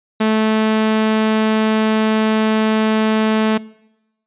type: tone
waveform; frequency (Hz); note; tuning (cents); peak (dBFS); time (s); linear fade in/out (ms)
sawtooth; 218.1; A3; -15; -9; 0.2-3.58; 10
effects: noise-tail reverb RT60 0.9 s tail -22 dB re dry + resampled to 8000 Hz